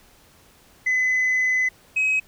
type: tone pair in turn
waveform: sine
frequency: 2019 / 2544 Hz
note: B6 / D#7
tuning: +38 / +38 cents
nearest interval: major third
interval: 400 cents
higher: second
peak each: -16 dBFS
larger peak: neither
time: 0.86-1.69 / 1.96-2.2 s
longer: first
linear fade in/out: 10 ms
effects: tanh soft clip ceiling -16 dBFS + pink hiss -54 dBFS RMS until 2.27 s